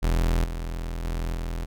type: tone with level steps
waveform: 40% pulse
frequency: 41.77 Hz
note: E1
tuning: 24 cents sharp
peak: -19 / -28 / -25 / -27 dBFS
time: 0.02-1.66 s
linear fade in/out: 20 ms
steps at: 0.44 / 1.04 / 1.34 s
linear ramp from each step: 10 ms
effects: none